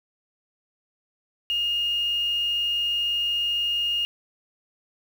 sine tone with quantisation, 2843 Hz, F7, 30 cents sharp, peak -22 dBFS, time 1.5-4.05 s, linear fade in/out 0 ms, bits 7, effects none

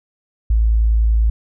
sine tone, 55.2 Hz, A1, 6 cents sharp, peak -11 dBFS, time 0.5-1.3 s, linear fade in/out 5 ms, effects none

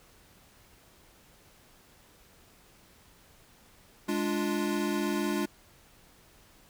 square chord, D diminished, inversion second, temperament equal, 207.7 / 293.7 / 349.2 Hz, Ab3 / D4 / F4, 0 / 0 / 0 cents, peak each -33 dBFS, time 4.08-5.46 s, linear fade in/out 10 ms, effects pink hiss -59 dBFS RMS until 6.69 s

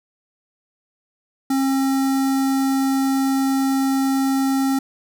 square tone with notch filter, 269.1 Hz, C4, 49 cents sharp, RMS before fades -19 dBFS, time 1.5-4.79 s, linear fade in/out 5 ms, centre 2700 Hz, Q 1.1, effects none

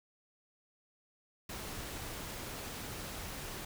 pink noise, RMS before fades -43 dBFS, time 1.49-3.65 s, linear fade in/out 5 ms, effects none

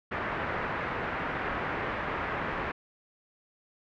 white low-pass noise, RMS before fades -33 dBFS, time 0.11-2.72 s, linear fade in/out 10 ms, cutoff 1900 Hz, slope 24 dB/octave, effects none

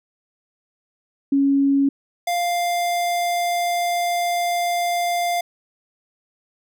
sine / square tone pair in turn, 277.2 / 698.5 Hz, C#4 / F5, 0 / 0 cents, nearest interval octave + major third, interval 1600 cents, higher second, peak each -14 / -20 dBFS, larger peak first, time 1.32-1.89 / 2.27-5.41 s, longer second, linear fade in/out 5 ms, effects none

